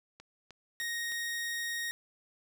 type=click train; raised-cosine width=0.2 ms; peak=-32 dBFS; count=4; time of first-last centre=0.2-1.12 s; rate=3.26 Hz
type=tone; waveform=sawtooth; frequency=1868 Hz; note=A#6; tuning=3 cents sharp; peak=-30 dBFS; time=0.8-1.91 s; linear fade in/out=0 ms
effects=none